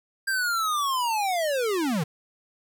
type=linear sweep; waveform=square; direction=down; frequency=1600 to 138.59 Hz; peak=-24 dBFS; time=0.27-2.04 s; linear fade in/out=10 ms; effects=none